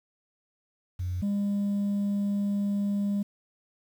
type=tone pair in turn; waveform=sine; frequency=90 / 202 Hz; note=F#2 / G#3; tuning=-47 / -48 cents; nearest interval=octave + major second; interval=1399 cents; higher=second; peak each=-27 / -22 dBFS; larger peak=second; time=0.99-1.22 / 1.22-3.23 s; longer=second; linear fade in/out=10 ms; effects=tanh soft clip ceiling -24 dBFS + 9-bit